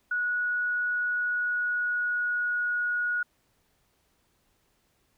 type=tone with pitch glide; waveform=sine; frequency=1462 to 1451.9 Hz; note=F#6 to F#6; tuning=-21 to -33 cents; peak=-25 dBFS; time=0.11-3.23 s; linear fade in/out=5 ms; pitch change=-12 cents; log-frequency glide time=1.02-2.82 s; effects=pink hiss -70 dBFS RMS until 5.17 s